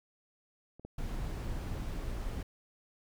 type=clicks; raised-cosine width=2 ms; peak=-38 / -30 dBFS; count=2; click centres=0.796 / 0.85 s
type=noise; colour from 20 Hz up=brown; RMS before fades=-37 dBFS; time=0.98-2.43 s; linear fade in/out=5 ms
effects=none